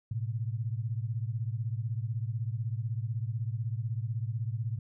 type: beating tone pair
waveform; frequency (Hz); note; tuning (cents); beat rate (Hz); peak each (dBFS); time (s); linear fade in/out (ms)
sine; 109.4 / 125.4; A2 / B2; -9 / +27; 16; -32 / -35; 0.11-4.79; 5
effects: none